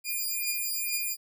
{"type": "beating tone pair", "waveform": "5% pulse", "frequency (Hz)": [2421, 2423.2], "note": ["D#7", "D#7"], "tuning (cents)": [-48, -46], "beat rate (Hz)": 2.2, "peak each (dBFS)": -22, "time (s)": [0.04, 1.17], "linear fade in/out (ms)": 50, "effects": []}